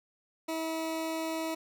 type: tone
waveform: 20% pulse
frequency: 322.6 Hz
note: E4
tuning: 37 cents flat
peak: -27 dBFS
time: 0.48-1.55 s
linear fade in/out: 10 ms
effects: none